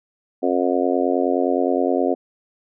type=harmonic tone; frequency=89.6 Hz; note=F2; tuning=45 cents sharp; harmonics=3 / 4 / 5 / 6 / 7 / 8; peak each=-22 / -23 / -24 / -25 / -25 / -26 dBFS; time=0.42-2.15 s; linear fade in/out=20 ms; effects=none